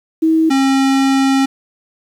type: tone pair in turn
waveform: sine / square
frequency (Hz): 320.9 / 269.8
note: E4 / C#4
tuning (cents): -46 / -47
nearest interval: minor third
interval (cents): 301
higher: first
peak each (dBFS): -9 / -11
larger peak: first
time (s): 0.22-0.5 / 0.5-1.46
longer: second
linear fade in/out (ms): 10
effects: low-pass 8000 Hz 12 dB/octave + 7-bit